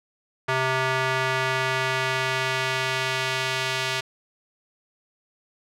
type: tone with band-pass filter sweep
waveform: square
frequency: 130.81 Hz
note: C3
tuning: in tune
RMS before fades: -25 dBFS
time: 0.48-4.01 s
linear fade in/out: 10 ms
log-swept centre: 1500 to 3100 Hz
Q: 0.93
effects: none